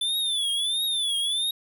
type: tone with vibrato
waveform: square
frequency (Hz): 3500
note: A7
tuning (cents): -10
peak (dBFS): -24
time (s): 0.01-1.51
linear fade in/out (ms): 5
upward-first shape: triangle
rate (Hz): 1.5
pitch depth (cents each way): 140
effects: none